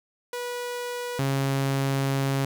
sawtooth tone pair in turn, 487.8 / 136.58 Hz, B4 / C#3, -21 / -25 cents, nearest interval octave + minor seventh, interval 2204 cents, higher first, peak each -26 / -19 dBFS, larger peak second, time 0.33-1.19 / 1.19-2.45 s, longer second, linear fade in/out 2 ms, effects none

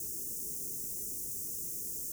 white band-stop noise, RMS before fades -39 dBFS, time 0-2.12 s, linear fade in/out 2 ms, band 460 to 6000 Hz, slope 48 dB/octave, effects none

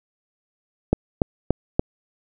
click train, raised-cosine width 2 ms, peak -3 dBFS, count 4, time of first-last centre 0.93-1.795 s, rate 3.47 Hz, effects none

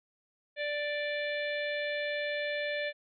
harmonic tone, 587.3 Hz, D5, in tune, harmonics 1 / 3 / 4 / 5 / 6 / 7, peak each -33 / -36 / -39 / -47 / -42 / -49 dBFS, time 0.56-2.93 s, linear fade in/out 50 ms, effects MP3 64 kbps

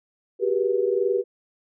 sine tone cluster, 380.4 / 402.6 / 484.3 Hz, F#4 / G4 / B4, +48 / +46 / -34 cents, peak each -24 dBFS, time 0.39-1.24 s, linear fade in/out 50 ms, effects none

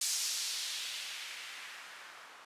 violet noise with low-pass filter sweep, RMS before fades -40 dBFS, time 0.01-2.45 s, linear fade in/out 5 ms, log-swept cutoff 6500 to 1100 Hz, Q 1.3, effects resampled to 32000 Hz

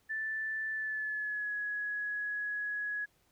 sine tone with pitch glide, 1760 to 1677.6 Hz, A6 to G#6, 0 to +17 cents, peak -33 dBFS, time 0.09-3.06 s, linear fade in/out 20 ms, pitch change -83 cents, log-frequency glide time 0.71-1.54 s, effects pink hiss -71 dBFS RMS until 3.31 s

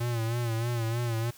square tone with vibrato, 116.54 Hz, A#2, in tune, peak -28 dBFS, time 0-1.31 s, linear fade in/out 10 ms, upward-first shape sine, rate 3.2 Hz, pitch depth 65 cents each way, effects white hiss -53 dBFS RMS until 1.37 s

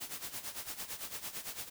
white noise with tremolo, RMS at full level -40 dBFS, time 0-1.7 s, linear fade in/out 20 ms, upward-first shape sine, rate 8.9 Hz, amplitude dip 75%, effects none

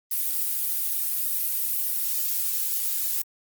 violet noise with flanger, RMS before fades -26 dBFS, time 0.11-3.22 s, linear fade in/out 5 ms, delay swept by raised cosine 1.6 to 2.42 ms, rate 3.4 Hz, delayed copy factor +0.5, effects Opus 32 kbps

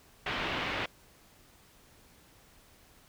white low-pass noise, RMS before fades -34 dBFS, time 0.26-0.86 s, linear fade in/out 5 ms, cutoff 3000 Hz, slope 24 dB/octave, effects pink hiss -60 dBFS RMS until 3.08 s

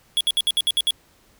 square tone bursts, 3357 Hz, G#7, 18 cents sharp, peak -17 dBFS, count 8, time 0.17-0.907 s, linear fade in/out 0 ms, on 37 ms, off 63 ms, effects pink hiss -57 dBFS RMS until 1.39 s

